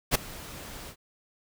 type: noise with ADSR envelope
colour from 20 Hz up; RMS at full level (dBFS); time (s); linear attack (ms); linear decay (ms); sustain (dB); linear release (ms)
pink; -20; 0.11-0.96; 41; 7; -22; 77
effects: none